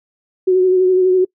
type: tone with vibrato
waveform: sine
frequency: 370 Hz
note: F#4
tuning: in tune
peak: -9 dBFS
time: 0.47-1.25 s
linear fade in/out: 10 ms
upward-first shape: sine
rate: 12 Hz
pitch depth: 27 cents each way
effects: noise-tail reverb RT60 0.1 s tail -25 dB re dry